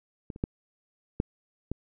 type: clicks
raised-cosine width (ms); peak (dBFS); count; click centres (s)
3; -24 / -30 / -14 / -12 / -18; 5; 0.302 / 0.361 / 0.439 / 1.201 / 1.716
effects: none